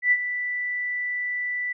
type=tone with ADSR envelope; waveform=sine; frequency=1975.5 Hz; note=B6; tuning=in tune; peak=-14 dBFS; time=0.02-1.73 s; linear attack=95 ms; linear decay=51 ms; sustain=-11 dB; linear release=11 ms; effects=none